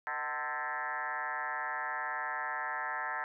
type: tone with frequency modulation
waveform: sine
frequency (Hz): 1318.5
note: E6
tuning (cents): 0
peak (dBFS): -33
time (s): 0.07-3.24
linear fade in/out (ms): 0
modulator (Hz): 141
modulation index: 4.1
effects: none